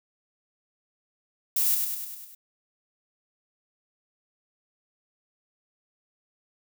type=noise with echo; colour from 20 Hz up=violet; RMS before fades=-24 dBFS; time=1.56-1.75 s; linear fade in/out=5 ms; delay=100 ms; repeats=6; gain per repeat=-4 dB; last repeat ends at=2.35 s; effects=none